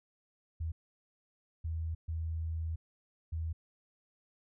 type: tone bursts at uneven times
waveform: sine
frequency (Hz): 81.1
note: E2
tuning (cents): -28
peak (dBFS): -33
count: 4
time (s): 0.6-0.72 / 1.64-1.95 / 2.08-2.76 / 3.32-3.53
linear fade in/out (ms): 10
effects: none